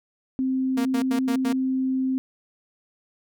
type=tone; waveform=sine; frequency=261.6 Hz; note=C4; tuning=in tune; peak=-21 dBFS; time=0.39-2.18 s; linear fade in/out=0 ms
type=tone bursts; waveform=sawtooth; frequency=233.1 Hz; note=A#3; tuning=in tune; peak=-22 dBFS; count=5; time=0.77-1.529 s; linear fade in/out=5 ms; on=83 ms; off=86 ms
effects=none